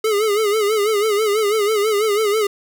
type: tone with vibrato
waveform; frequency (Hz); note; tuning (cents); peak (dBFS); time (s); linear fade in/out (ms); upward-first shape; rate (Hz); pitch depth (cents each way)
square; 422.3; G#4; +29; -16; 0.04-2.47; 5; sine; 6.1; 89
effects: 7-bit